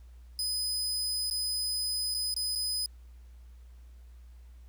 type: tone with dropouts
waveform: sawtooth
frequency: 5010 Hz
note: D#8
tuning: 11 cents sharp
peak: -27 dBFS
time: 0.39-2.86 s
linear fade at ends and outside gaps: 1 ms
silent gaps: 1.3-1.31 / 2.142-2.147 / 2.341-2.364 / 2.552-2.557 s
effects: added 60 Hz sine -48 dBFS peak until 4.68 s + pink hiss -69 dBFS RMS until 4.68 s